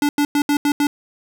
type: tone bursts at uneven times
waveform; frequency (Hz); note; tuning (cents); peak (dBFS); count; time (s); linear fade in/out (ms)
square; 290.5; D4; -19; -15; 6; 0.02-0.09 / 0.18-0.25 / 0.35-0.42 / 0.49-0.57 / 0.65-0.72 / 0.8-0.87; 2
effects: none